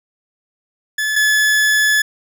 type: tone pair in turn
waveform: 40% pulse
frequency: 1724 / 1717.1 Hz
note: A6 / A6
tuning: -36 / -43 cents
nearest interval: unison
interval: 7 cents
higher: first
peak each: -16 / -11 dBFS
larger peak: second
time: 0.98-1.16 / 1.16-2.02 s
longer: second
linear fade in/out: 5 ms
effects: none